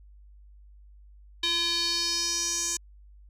square tone with band-pass filter sweep, 341.2 Hz, F4, 40 cents flat, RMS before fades -28 dBFS, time 1.43-2.77 s, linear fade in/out 5 ms, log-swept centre 3600 to 6900 Hz, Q 4.6, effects added 50 Hz sine -49 dBFS peak until 3.29 s

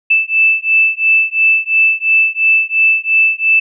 sine beating tone pair, 2637 / 2639.9 Hz, E7 / E7, 0 / +2 cents, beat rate 2.9 Hz, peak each -12 dBFS, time 0.1-3.6 s, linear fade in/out 10 ms, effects none

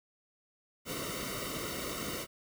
pink noise with comb filter, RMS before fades -38 dBFS, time 0.85-2.27 s, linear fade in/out 50 ms, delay 1.2 ms, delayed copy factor -0.85, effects none

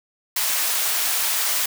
white high-pass noise, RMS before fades -22 dBFS, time 0.36-1.66 s, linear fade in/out 5 ms, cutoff 700 Hz, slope 12 dB/octave, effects none

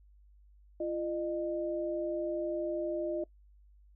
sine tone pair together, 342.4 / 610.1 Hz, F4 / D#5, -34 / -34 cents, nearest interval minor seventh, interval 1000 cents, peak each -34 / -34 dBFS, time 0.8-3.24 s, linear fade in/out 5 ms, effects noise-tail reverb RT60 0.1 s tail -22 dB re dry + added 50 Hz sine -57 dBFS peak until 3.95 s

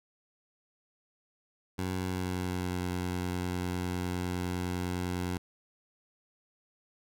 15% pulse tone with pitch glide, 92.5 to 89.87 Hz, F#2 to F#2, 0 to -50 cents, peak -25 dBFS, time 1.78-5.38 s, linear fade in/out 10 ms, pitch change -50 cents, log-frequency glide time 2-2.78 s, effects none

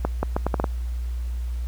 accelerating click train, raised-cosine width 1 ms, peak -8 dBFS, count 7, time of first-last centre 0.05-0.642 s, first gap 180 ms, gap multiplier 0.75, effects added 60 Hz sine -25 dBFS peak until 1.67 s + pink hiss -51 dBFS RMS until 1.67 s

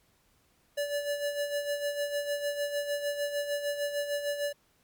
square tone with tremolo, 578 Hz, D5, 28 cents flat, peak -28 dBFS, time 0.77-4.53 s, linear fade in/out 10 ms, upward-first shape sine, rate 6.6 Hz, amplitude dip 60%, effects pink hiss -68 dBFS RMS until 4.83 s + MP3 96 kbps

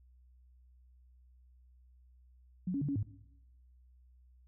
sine tone with pitch steps, 182 / 279.3 / 144.1 / 280.4 / 104 Hz, F#3 / C#4 / D3 / C#4 / G#2, -28 / +13 / -33 / +20 / +3 cents, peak -31 dBFS, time 2.67-3.03 s, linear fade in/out 5 ms, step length 72 ms, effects noise-tail reverb RT60 0.9 s tail -18 dB re dry + added 62 Hz sine -59 dBFS peak until 4.47 s

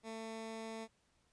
15% pulse tone, 223.3 Hz, A3, 26 cents sharp, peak -37 dBFS, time 0.03-0.88 s, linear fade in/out 50 ms, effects pink hiss -75 dBFS RMS until 1.32 s + resampled to 22050 Hz

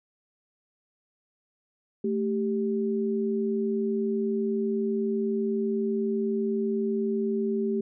sine tone pair together, 220 / 392 Hz, A3 / G4, 0 / 0 cents, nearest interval minor seventh, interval 1000 cents, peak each -27 dBFS, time 2.04-7.81 s, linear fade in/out 5 ms, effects none

